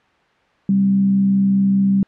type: tone with frequency modulation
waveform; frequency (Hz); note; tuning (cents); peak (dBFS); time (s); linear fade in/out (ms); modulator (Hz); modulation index
sine; 196; G3; 0; -12; 0.69-2.03; 2; 65; 0.24
effects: white hiss -56 dBFS RMS until 2.07 s + low-pass 2000 Hz 12 dB/octave